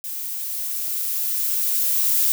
violet noise with level ramp, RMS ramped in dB -30 to -18 dBFS, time 0.04-2.32 s, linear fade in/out 0 ms, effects none

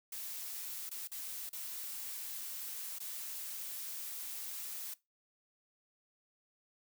blue noise with dropouts, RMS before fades -43 dBFS, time 0.12-4.94 s, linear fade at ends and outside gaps 5 ms, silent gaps 0.894-0.912 / 1.075-1.116 / 1.493-1.529 / 2.987-3.001 s, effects noise-tail reverb RT60 0.2 s tail -19 dB re dry

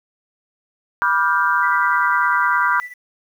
sine chord, G dominant seventh, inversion first, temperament just, 980 / 1176 / 1411.2 / 1568 Hz, B5 / D6 / F6 / G6, -14 / +2 / +18 / 0 cents, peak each -20 dBFS, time 1.02-2.8 s, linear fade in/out 0 ms
sine tone with tremolo, 1975.5 Hz, B6, in tune, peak -27 dBFS, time 1.62-2.94 s, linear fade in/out 20 ms, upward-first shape sine, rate 10 Hz, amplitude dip 80%
effects 8-bit

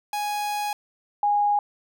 45% pulse / sine tone pair in turn, 830.6 / 823 Hz, G#5 / G#5, 0 / -16 cents, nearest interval unison, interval 16 cents, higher first, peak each -25 / -18 dBFS, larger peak second, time 0.13-0.73 / 1.23-1.59 s, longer first, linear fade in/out 2 ms, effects none

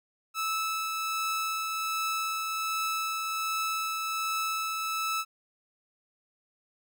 sawtooth tone with tremolo, 1309 Hz, E6, 13 cents flat, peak -24 dBFS, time 0.34-5.25 s, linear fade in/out 50 ms, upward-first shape triangle, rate 1.3 Hz, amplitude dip 30%, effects none

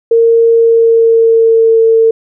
sine tone with pitch glide, 459.9 to 451 Hz, A#4 to A4, -23 to +43 cents, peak -4 dBFS, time 0.11-2.11 s, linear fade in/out 5 ms, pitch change -34 cents, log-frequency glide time 0.51-1.81 s, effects none

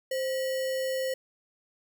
sine tone with sample-and-hold, 524 Hz, C5, 2 cents sharp, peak -27 dBFS, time 0.11-1.14 s, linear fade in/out 5 ms, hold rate 2450 Hz, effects none

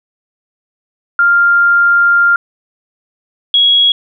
sine tone pair in turn, 1396.9 / 3322 Hz, F6 / G#7, 0 / 0 cents, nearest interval octave + minor third, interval 1500 cents, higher second, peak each -6 dBFS, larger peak neither, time 1.19-2.36 / 3.54-3.92 s, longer first, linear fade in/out 2 ms, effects none

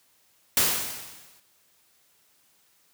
white noise with exponential decay, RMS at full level -19 dBFS, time 0.57-1.4 s, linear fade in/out 1 ms, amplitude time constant 180 ms, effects white hiss -64 dBFS RMS until 2.93 s + high-pass 60 Hz 12 dB/octave

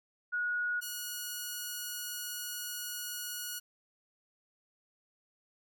sine / 5% pulse tone pair in turn, 1453 / 1453 Hz, F#6 / F#6, -32 / -32 cents, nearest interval unison, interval 0 cents, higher neither, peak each -30 / -26 dBFS, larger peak second, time 0.32-0.81 / 0.81-3.6 s, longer second, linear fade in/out 20 ms, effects none

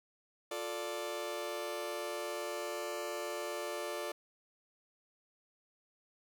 sawtooth chord, D minor, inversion first, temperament just, 352.4 / 440.5 / 587.3 Hz, F4 / A4 / D5, +16 / +2 / 0 cents, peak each -39 / -39 / -36 dBFS, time 0.51-4.12 s, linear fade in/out 5 ms, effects none

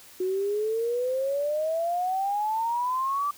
sine exponential sweep, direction up, 364.5 to 1174.7 Hz, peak -24 dBFS, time 0.2-3.31 s, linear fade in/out 5 ms, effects white hiss -50 dBFS RMS until 3.37 s

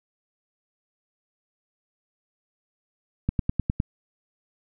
click train, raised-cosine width 5 ms, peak -10 dBFS, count 6, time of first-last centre 3.29-3.801 s, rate 9.78 Hz, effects none

